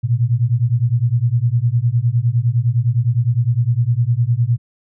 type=beating tone pair; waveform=sine; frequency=114.4 / 124.2 Hz; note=A#2 / B2; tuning=-32 / +10 cents; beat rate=9.8 Hz; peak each=-16 dBFS; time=0.03-4.58 s; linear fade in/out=20 ms; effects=none